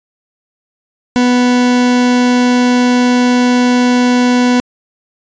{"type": "tone", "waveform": "40% pulse", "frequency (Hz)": 246.9, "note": "B3", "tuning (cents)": 0, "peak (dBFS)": -7, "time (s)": [1.16, 4.6], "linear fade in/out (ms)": 0, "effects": ["resampled to 16000 Hz"]}